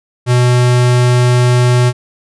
square tone, 123.47 Hz, B2, in tune, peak -8 dBFS, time 0.26-1.93 s, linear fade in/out 50 ms, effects resampled to 24000 Hz

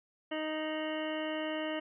harmonic tone with a mistuned harmonic, 311.1 Hz, D#4, in tune, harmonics 1 / 2 / 3 / 4 / 5 / 6 / 7 / 9 / 10, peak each -37 / -37 / -46 / -47 / -49 / -44 / -48 / -46 / -47 dBFS, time 0.31-1.8 s, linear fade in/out 10 ms, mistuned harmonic 10, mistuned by -49 cents, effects none

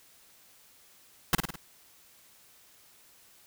pink noise with echo, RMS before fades -22 dBFS, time 1.33-1.35 s, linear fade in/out 2 ms, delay 52 ms, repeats 4, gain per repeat -5 dB, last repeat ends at 1.558 s, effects white hiss -59 dBFS RMS until 3.46 s

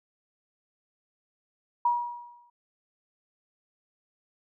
sine tone with exponential decay, 959 Hz, A#5, 49 cents sharp, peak -19 dBFS, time 1.85-2.5 s, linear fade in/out 5 ms, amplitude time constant 140 ms, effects none

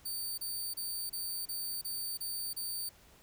10% pulse tone bursts, 4590 Hz, D8, 40 cents flat, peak -29 dBFS, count 8, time 0.05-2.893 s, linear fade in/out 10 ms, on 330 ms, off 29 ms, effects pink hiss -61 dBFS RMS until 3.22 s

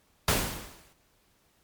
pink noise with exponential decay, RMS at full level -22 dBFS, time 0.28-0.93 s, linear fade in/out 2 ms, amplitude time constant 140 ms, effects pink hiss -67 dBFS RMS until 1.63 s + MP3 96 kbps

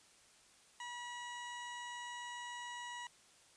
20% pulse tone, 967 Hz, B5, 37 cents flat, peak -39 dBFS, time 0.8-3.07 s, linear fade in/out 2 ms, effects white hiss -65 dBFS RMS until 3.56 s + resampled to 22050 Hz

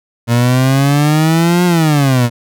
30% pulse exponential two-way sweep, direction up then down, 116.54 to 179.6 to 116.54 Hz, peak -6 dBFS, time 0.27-2.3 s, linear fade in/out 50 ms, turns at 1.65 s, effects none

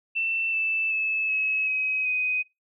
sine tone with pitch steps, 2677 / 2642 / 2607 / 2572 / 2538 / 2505 Hz, E7 / E7 / E7 / E7 / D#7 / D#7, +26 / +3 / -20 / -43 / +34 / +11 cents, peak -23 dBFS, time 0.15-2.43 s, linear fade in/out 20 ms, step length 380 ms, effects noise-tail reverb RT60 0.2 s tail -20 dB re dry

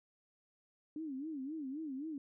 sine tone with vibrato, 289.6 Hz, D4, 24 cents flat, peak -39 dBFS, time 0.96-2.18 s, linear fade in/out 2 ms, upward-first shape sine, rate 3.8 Hz, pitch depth 190 cents each way, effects none

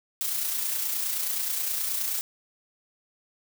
blue noise with amplitude modulation, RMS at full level -27 dBFS, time 0.21-2.21 s, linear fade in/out 0 ms, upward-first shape sine, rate 29.5 Hz, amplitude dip 40%, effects none

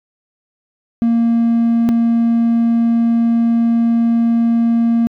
triangle tone pair in turn, 231.9 / 231.9 Hz, A#3 / A#3, -9 / -9 cents, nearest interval unison, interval 0 cents, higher neither, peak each -8 dBFS, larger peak neither, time 1.02-1.89 / 1.89-5.07 s, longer second, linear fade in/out 0 ms, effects tanh soft clip ceiling -4 dBFS

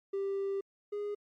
triangle tone pair in turn, 393.4 / 412.2 Hz, G4 / G#4, +6 / -13 cents, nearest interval minor second, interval 81 cents, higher second, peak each -28 / -31 dBFS, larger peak first, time 0.13-0.61 / 0.92-1.15 s, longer first, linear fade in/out 10 ms, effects tanh soft clip ceiling -26 dBFS + MP3 64 kbps

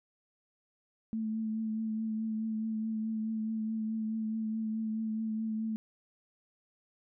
sine tone with vibrato, 220 Hz, A3, in tune, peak -31 dBFS, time 1.13-5.76 s, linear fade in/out 0 ms, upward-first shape triangle, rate 4.7 Hz, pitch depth 27 cents each way, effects none

